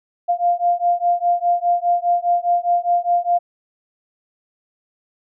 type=beating tone pair; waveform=sine; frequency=697 / 701.9 Hz; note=F5 / F5; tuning=-4 / +9 cents; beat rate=4.9 Hz; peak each=-18 dBFS; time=0.28-3.39 s; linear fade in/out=20 ms; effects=none